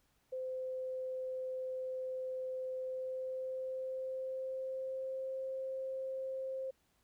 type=tone with pitch glide; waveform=sine; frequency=516 to 527.8 Hz; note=C5 to C5; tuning=-24 to +15 cents; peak=-37 dBFS; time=0.32-6.71 s; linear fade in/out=10 ms; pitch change=+39 cents; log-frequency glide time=2.79-5.38 s; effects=pink hiss -75 dBFS RMS until 7.03 s